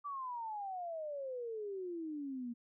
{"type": "exponential sweep", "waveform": "sine", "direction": "down", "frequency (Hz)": [1174.7, 232.5], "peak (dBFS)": -39, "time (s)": [0.04, 2.54], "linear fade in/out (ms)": 20, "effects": []}